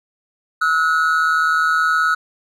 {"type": "tone pair together", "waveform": "triangle", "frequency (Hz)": [1298, 1457], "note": ["E6", "F#6"], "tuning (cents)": [-27, -27], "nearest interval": "major second", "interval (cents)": 200, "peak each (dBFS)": -15, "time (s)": [0.61, 2.15], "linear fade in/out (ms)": 10, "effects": []}